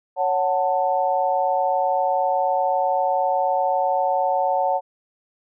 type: chord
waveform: sine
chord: F# minor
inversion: second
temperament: just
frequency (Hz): 555 / 740 / 888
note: C#5 / F#5 / A5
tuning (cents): +2 / 0 / +16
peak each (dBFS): -23 / -21 / -23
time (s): 0.16-4.81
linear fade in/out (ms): 50
effects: none